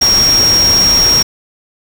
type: tone in noise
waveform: sine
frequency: 5588 Hz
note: F8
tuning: in tune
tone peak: -7 dBFS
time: 0.01-1.23 s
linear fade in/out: 10 ms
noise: pink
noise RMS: -18 dBFS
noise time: 0.01-1.23 s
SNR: +8 dB
effects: none